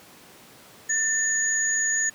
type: tone pair together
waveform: sine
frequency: 1791 / 6762 Hz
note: A6 / G#8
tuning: +30 / +30 cents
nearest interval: octave + major seventh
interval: 2300 cents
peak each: -25 / -23 dBFS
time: 0.89-2.1 s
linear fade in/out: 10 ms
effects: pink hiss -49 dBFS RMS until 2.14 s + high-pass 150 Hz 12 dB/octave